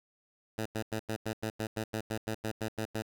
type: tone bursts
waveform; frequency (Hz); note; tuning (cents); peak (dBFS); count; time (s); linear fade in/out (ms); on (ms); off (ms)
10% pulse; 110; A2; 0; -24; 15; 0.58-3.022; 5; 76; 93
effects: none